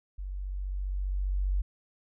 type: tone with level ramp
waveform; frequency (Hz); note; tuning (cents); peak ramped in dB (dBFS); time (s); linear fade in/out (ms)
sine; 47.49; F#1; +46; -34 to -24; 0.18-1.62; 10
effects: none